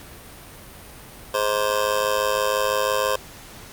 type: tone with amplitude modulation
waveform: 25% pulse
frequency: 523.3 Hz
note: C5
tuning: in tune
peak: -12 dBFS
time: 1.34-3.16 s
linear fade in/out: 5 ms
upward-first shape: sine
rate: 106 Hz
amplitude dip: 95%
effects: pink hiss -42 dBFS RMS until 3.72 s + Opus 48 kbps